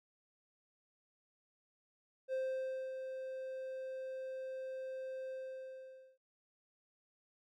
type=tone with ADSR envelope; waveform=triangle; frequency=523.3 Hz; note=C5; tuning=in tune; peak=-32 dBFS; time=2.28-6.18 s; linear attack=50 ms; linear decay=590 ms; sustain=-7 dB; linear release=870 ms; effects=none